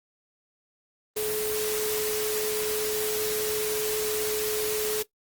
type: tone in noise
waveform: sine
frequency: 427.9 Hz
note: A4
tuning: 48 cents flat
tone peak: -27 dBFS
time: 1.16-5.03 s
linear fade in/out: 10 ms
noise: white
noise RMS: -31 dBFS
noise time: 1.16-5.03 s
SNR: +1 dB
effects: noise-tail reverb RT60 0.1 s tail -17 dB re dry + Opus 24 kbps